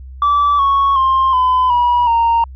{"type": "tone with pitch steps", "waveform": "sine", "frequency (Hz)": [1157, 1106.7, 1058.5, 1012.5, 968.4, 926.3], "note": ["D6", "C#6", "C6", "B5", "B5", "A#5"], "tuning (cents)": [-26, -3, 20, 43, -34, -11], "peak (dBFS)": -8, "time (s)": [0.22, 2.44], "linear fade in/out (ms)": 2, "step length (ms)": 370, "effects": ["tanh soft clip ceiling -8 dBFS", "added 65 Hz sine -30 dBFS peak until 2.55 s"]}